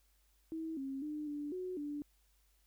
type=tone with pitch steps; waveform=sine; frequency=322.2 / 270.3 / 301.2 / 292.6 / 367.3 / 292.4 Hz; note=E4 / C#4 / D4 / D4 / F#4 / D4; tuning=-39 / -44 / +44 / -6 / -13 / -7 cents; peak=-38 dBFS; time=0.52-2.02 s; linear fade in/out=0 ms; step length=250 ms; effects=added 50 Hz sine -70 dBFS peak until 2.66 s + white hiss -75 dBFS RMS until 2.66 s